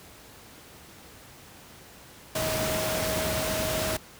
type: tone in noise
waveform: sine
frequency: 632 Hz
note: D#5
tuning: 27 cents sharp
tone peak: -30 dBFS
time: 2.35-3.97 s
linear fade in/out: 5 ms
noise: pink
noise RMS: -29 dBFS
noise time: 2.35-3.97 s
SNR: -4 dB
effects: pink hiss -49 dBFS RMS until 4.19 s + high-pass 60 Hz 12 dB/octave